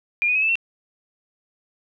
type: tone with pitch steps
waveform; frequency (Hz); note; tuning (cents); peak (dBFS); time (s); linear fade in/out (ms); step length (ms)
sine; 2407 / 2479 / 2553 / 2629 / 2708; D7 / D#7 / D#7 / E7 / E7; +42 / -7 / +44 / -5 / +46; -17; 0.22-0.555; 0; 67
effects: none

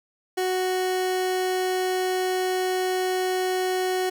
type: tone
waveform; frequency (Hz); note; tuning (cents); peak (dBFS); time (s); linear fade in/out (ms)
30% pulse; 370; F#4; 0; -20; 0.37-4.1; 10
effects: none

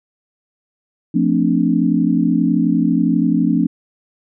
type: chord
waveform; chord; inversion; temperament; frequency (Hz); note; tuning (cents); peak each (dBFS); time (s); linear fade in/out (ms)
sine; D minor seventh; first; equal with one note detuned; 174.61 / 223.1 / 261.6 / 293.7; F3 / A3 / C4 / D4; 0 / +24 / 0 / 0; -18; 1.14-3.67; 10
effects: none

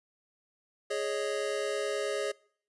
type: chord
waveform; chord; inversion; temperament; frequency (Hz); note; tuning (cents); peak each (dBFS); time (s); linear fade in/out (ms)
square; Ab suspended fourth; none; just; 415.3 / 553.7 / 623; Ab4 / Db5 / Eb5; 0 / -2 / +2; -34 / -35 / -38; 0.9-2.32; 10
effects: noise-tail reverb RT60 0.6 s tail -25 dB re dry + resampled to 24000 Hz

